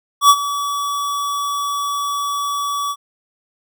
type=tone with ADSR envelope; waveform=square; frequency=1142 Hz; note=D6; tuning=49 cents flat; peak=-5 dBFS; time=0.21-2.96 s; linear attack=85 ms; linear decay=55 ms; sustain=-15 dB; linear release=54 ms; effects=none